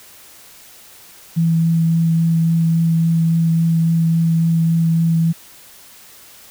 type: tone with vibrato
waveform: sine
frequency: 164.81 Hz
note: E3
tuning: in tune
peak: -12 dBFS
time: 1.36-5.33 s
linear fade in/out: 20 ms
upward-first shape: triangle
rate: 3.6 Hz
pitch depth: 12 cents each way
effects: white hiss -43 dBFS RMS until 6.5 s